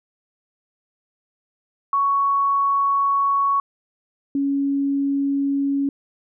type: tone pair in turn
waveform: sine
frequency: 1114 / 278.5 Hz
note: C#6 / C#4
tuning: +8 / +8 cents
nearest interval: 2 octaves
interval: 2400 cents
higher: first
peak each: -16 / -18 dBFS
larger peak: first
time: 1.93-3.6 / 4.35-5.89 s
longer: first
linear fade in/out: 2 ms
effects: none